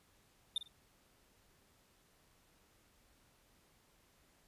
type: tone with echo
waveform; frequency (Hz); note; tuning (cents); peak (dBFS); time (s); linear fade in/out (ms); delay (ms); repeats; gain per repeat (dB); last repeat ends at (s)
triangle; 3604; A7; +41; -31; 0.56-0.58; 2; 49; 2; -12; 0.678
effects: pink hiss -70 dBFS RMS until 4.47 s + resampled to 32000 Hz